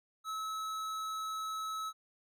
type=tone with tanh clipping; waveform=sine; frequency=1295 Hz; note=E6; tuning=31 cents flat; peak=-38 dBFS; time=0.24-1.93 s; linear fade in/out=50 ms; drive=17 dB; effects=none